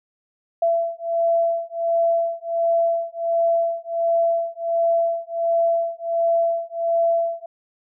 sine beating tone pair, 671 / 672.4 Hz, E5 / E5, +31 / +34 cents, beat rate 1.4 Hz, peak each -21 dBFS, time 0.62-7.46 s, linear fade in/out 5 ms, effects none

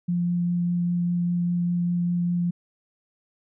sine tone with vibrato, 174.61 Hz, F3, in tune, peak -21 dBFS, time 0.08-2.51 s, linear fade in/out 10 ms, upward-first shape triangle, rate 5 Hz, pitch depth 9 cents each way, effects none

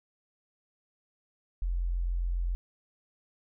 sine tone, 43.65 Hz, F1, in tune, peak -27 dBFS, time 1.62-2.55 s, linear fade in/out 0 ms, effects none

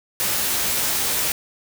white noise with comb filter, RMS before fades -22 dBFS, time 0.2-1.32 s, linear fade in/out 0 ms, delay 15 ms, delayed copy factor +0.95, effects none

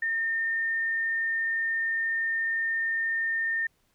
sine tone, 1817 Hz, A#6, 45 cents flat, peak -25 dBFS, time 0.02-3.67 s, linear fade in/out 5 ms, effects pink hiss -70 dBFS RMS until 3.94 s

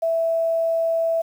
sine tone with quantisation, 659.3 Hz, E5, in tune, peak -18 dBFS, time 0.02-1.22 s, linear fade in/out 10 ms, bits 8, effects none

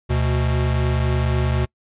square tone pair together, 73.31 / 123.47 Hz, D2 / B2, -3 / 0 cents, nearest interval major sixth, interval 903 cents, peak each -21 / -21 dBFS, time 0.09-1.66 s, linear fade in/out 20 ms, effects noise-tail reverb RT60 0.1 s tail -26 dB re dry + resampled to 8000 Hz

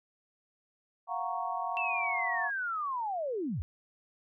sine chord, Gb major seventh, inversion third, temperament equal, 698.5 / 740 / 932.3 / 1108.7 Hz, F5 / Gb5 / Bb5 / Db6, 0 / 0 / 0 / 0 cents, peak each -37 dBFS, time 1.07-2.51 s, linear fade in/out 50 ms
sine linear sweep, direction down, 2693 to 61.3 Hz, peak -31 dBFS, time 1.77-3.62 s, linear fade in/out 0 ms
effects none

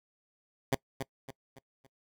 10% pulse tone with echo, 134.3 Hz, C3, 46 cents sharp, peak -17 dBFS, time 0.72-0.75 s, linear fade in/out 5 ms, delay 280 ms, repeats 4, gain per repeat -8 dB, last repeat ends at 1.87 s, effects noise-tail reverb RT60 0.1 s tail -23 dB re dry

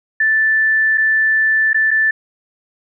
sine tone with dropouts, 1760 Hz, A6, in tune, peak -11 dBFS, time 0.2-2.11 s, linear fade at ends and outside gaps 5 ms, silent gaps 0.975-0.979 / 1.732-1.744 / 1.908-1.912 s, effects none

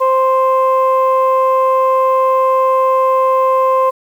sine tone pair together, 523.3 / 1046.6 Hz, C5 / C6, 0 / 0 cents, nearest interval octave, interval 1200 cents, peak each -11 dBFS, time 0-3.91 s, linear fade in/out 20 ms, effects tanh soft clip ceiling -4 dBFS + 7-bit

